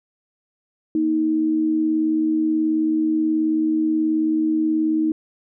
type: tone pair together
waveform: sine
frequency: 235.5 / 314.1 Hz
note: A#3 / D#4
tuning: +18 / +16 cents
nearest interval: perfect fourth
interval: 498 cents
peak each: -27 / -17 dBFS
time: 0.95-5.12 s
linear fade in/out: 2 ms
effects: none